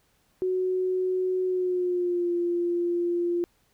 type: tone with pitch glide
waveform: sine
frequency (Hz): 370 to 347.2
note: F#4 to F4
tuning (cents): 0 to -10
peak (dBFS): -23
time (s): 0.42-3.44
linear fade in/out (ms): 0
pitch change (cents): -110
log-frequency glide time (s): 1.45-2.32
effects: pink hiss -67 dBFS RMS until 3.73 s